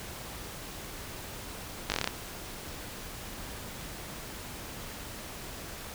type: slowing click train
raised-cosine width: 0.2 ms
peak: -10 dBFS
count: 8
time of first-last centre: 1.9-2.075 s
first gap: 19 ms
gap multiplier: 1.09
effects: pink hiss -42 dBFS RMS until 5.94 s